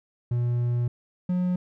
triangle tone pair in turn, 120.7 / 180.38 Hz, B2 / F#3, -39 / -44 cents, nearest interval perfect fifth, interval 695 cents, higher second, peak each -20 dBFS, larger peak neither, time 0.31-0.88 / 1.29-1.56 s, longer first, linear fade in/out 5 ms, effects none

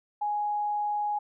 sine tone, 832 Hz, G#5, 3 cents sharp, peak -26 dBFS, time 0.21-1.19 s, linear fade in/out 10 ms, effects none

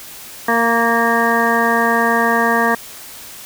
harmonic tone with a mistuned harmonic, 231.3 Hz, A#3, 13 cents flat, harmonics 1 / 2 / 3 / 4 / 5 / 7 / 8, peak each -20 / -20 / -20 / -20 / -20 / -20 / -20 dBFS, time 0.48-2.75 s, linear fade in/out 5 ms, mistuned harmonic 4, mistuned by +16 cents, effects white hiss -35 dBFS RMS until 3.45 s

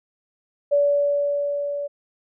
sine tone with level ramp, 574 Hz, D5, 40 cents flat, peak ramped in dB -14 to -25 dBFS, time 0.71-1.88 s, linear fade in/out 20 ms, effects none

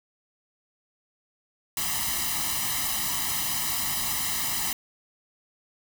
white noise with comb filter, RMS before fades -28 dBFS, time 1.77-4.73 s, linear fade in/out 2 ms, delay 1 ms, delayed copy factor +1, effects none

